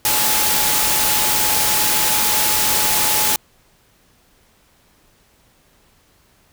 sine tone in noise, 854 Hz, G#5, 48 cents sharp, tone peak -26 dBFS, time 0.05-3.36 s, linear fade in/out 2 ms, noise white, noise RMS -17 dBFS, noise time 0.05-3.36 s, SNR -12 dB, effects pink hiss -56 dBFS RMS until 6.52 s

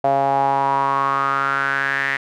sawtooth tone with band-pass filter sweep, 137.5 Hz, C#3, 14 cents flat, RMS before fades -19 dBFS, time 0.04-2.17 s, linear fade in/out 5 ms, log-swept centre 690 to 1900 Hz, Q 6.5, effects none

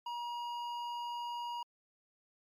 triangle tone with hard clipping, 954 Hz, A#5, 40 cents sharp, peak -39 dBFS, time 0.06-1.63 s, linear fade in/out 5 ms, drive 13 dB, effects MP3 96 kbps

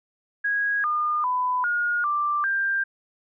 sine tone with pitch steps, 1650 / 1213 / 1000 / 1432 / 1179 / 1588 Hz, G#6 / D#6 / B5 / F6 / D6 / G6, -12 / -44 / +21 / +43 / +6 / +22 cents, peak -21 dBFS, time 0.44-2.84 s, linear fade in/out 10 ms, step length 400 ms, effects none

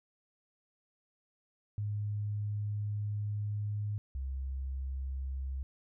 sine tone pair in turn, 104.1 / 66.56 Hz, G#2 / C2, +5 / +30 cents, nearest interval minor sixth, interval 775 cents, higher first, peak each -32 / -34 dBFS, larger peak first, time 1.78-3.98 / 4.15-5.63 s, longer first, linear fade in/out 0 ms, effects none

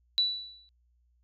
sine tone with exponential decay, 3951 Hz, B7, in tune, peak -20 dBFS, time 0.18-0.69 s, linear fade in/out 0 ms, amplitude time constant 110 ms, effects added 60 Hz sine -65 dBFS peak until 1.23 s

